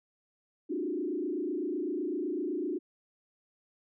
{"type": "tone with frequency modulation", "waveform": "sine", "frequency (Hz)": 329.6, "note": "E4", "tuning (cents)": 0, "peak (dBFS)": -30, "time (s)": [0.69, 2.79], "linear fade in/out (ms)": 20, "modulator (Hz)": 27.9, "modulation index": 1.9, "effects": []}